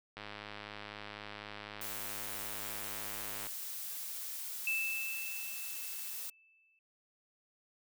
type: click train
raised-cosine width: 0.3 ms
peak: -28 dBFS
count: 344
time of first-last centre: 0.17-3.468 s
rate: 104 Hz
type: noise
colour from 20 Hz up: blue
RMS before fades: -42 dBFS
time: 1.81-6.3 s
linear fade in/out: 5 ms
type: tone with exponential decay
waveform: sine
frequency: 2637 Hz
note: E7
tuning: in tune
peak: -30 dBFS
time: 4.67-6.79 s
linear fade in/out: 2 ms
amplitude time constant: 460 ms
effects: none